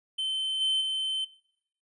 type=tone with level steps; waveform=triangle; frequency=3080 Hz; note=G7; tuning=31 cents flat; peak=-26 / -22 / -26 dBFS; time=0.18-1.25 s; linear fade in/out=10 ms; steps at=0.6 / 0.8 s; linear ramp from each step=20 ms; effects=noise-tail reverb RT60 0.7 s tail -20 dB re dry + resampled to 24000 Hz